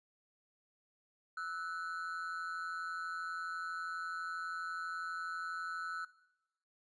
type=ring-modulated tone; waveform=triangle; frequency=1397 Hz; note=F6; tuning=in tune; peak=-33 dBFS; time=1.37-6.05 s; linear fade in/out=5 ms; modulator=86.1 Hz; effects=noise-tail reverb RT60 0.9 s tail -18 dB re dry + resampled to 22050 Hz